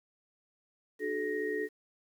sine tone cluster, 301.4 / 373.3 / 429.2 / 1871 Hz, D4 / F#4 / A4 / A#6, +45 / +15 / -43 / +6 cents, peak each -39 / -39 / -33 / -38 dBFS, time 0.99-1.69 s, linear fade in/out 50 ms, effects 10-bit

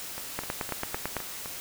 two click trains, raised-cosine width 0.5 ms, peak -14 / -22 dBFS, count 8 / 6, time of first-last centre 0.39-1.167 / 0.18-1.459 s, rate 9.01 / 3.91 Hz, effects white hiss -39 dBFS RMS until 1.6 s

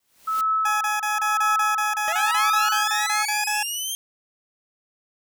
white noise with exponential growth, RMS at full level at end -35 dBFS, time 0-0.41 s, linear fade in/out 2 ms, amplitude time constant 87 ms
sine tone with tremolo, 1300 Hz, E6, 24 cents flat, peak -18 dBFS, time 0.27-3.23 s, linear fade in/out 10 ms, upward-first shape triangle, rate 1 Hz, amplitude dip 75%
20% pulse tone bursts, 841 Hz, G#5, 22 cents sharp, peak -18 dBFS, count 16, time 0.65-3.63 s, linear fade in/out 5 ms, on 160 ms, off 28 ms
15% pulse linear sweep, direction up, 616 to 3203 Hz, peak -19 dBFS, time 2.08-3.95 s, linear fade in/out 0 ms
effects none

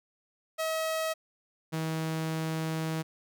sawtooth tone pair in turn, 640 / 160 Hz, D#5 / D#3, +49 / +49 cents, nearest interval 2 octaves, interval 2400 cents, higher first, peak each -25 / -26 dBFS, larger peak first, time 0.58-1.14 / 1.72-3.03 s, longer second, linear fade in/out 20 ms, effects none

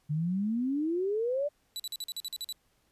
sine exponential sweep, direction up, 145 to 600 Hz, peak -27 dBFS, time 0.09-1.49 s, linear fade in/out 20 ms
sawtooth tone bursts, 3951 Hz, B7, in tune, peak -31 dBFS, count 10, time 1.76-2.525 s, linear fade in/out 0 ms, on 36 ms, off 45 ms
effects pink hiss -71 dBFS RMS until 2.91 s + resampled to 32000 Hz

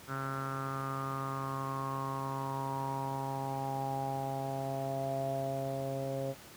sawtooth tone with low-pass filter sweep, 135.3 Hz, C#3, 42 cents flat, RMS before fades -36 dBFS, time 0.07-6.35 s, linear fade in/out 50 ms, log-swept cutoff 1400 to 580 Hz, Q 9, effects pink hiss -52 dBFS RMS until 6.56 s + high-pass 80 Hz 12 dB/octave

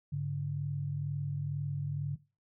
sine tone pair together, 101.7 / 143.83 Hz, G#2 / D3, -36 / -36 cents, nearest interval tritone, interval 600 cents, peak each -39 / -32 dBFS, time 0.12-2.16 s, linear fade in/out 10 ms, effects noise-tail reverb RT60 0.3 s tail -19 dB re dry

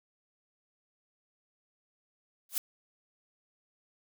blue noise with exponential growth, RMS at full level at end -25 dBFS, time 2.49-2.58 s, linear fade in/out 2 ms, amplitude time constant 19 ms, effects none

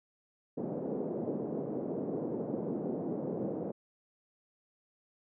white band-pass noise, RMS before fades -36 dBFS, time 0.57-3.72 s, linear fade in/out 10 ms, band 160 to 490 Hz, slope 24 dB/octave, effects none

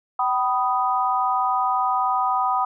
sine chord, G augmented, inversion none, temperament equal with one note detuned, 764.8 / 987.8 / 1244.5 Hz, G5 / B5 / D#6, -43 / 0 / 0 cents, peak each -23 dBFS, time 0.19-2.65 s, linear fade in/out 5 ms, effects none

